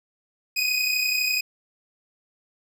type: tone pair together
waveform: 25% pulse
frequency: 2493 / 2525 Hz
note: D#7 / D#7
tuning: +3 / +25 cents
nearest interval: unison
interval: 22 cents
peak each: -19 / -23 dBFS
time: 0.56-1.41 s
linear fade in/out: 10 ms
effects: none